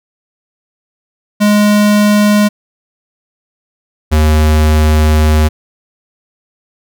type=tone pair in turn; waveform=square; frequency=208 / 77.06 Hz; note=G#3 / D#2; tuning=+3 / -16 cents; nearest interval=octave + perfect fourth; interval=1719 cents; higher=first; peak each=-7 dBFS; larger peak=neither; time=1.4-2.49 / 4.11-5.49 s; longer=second; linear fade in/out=20 ms; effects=none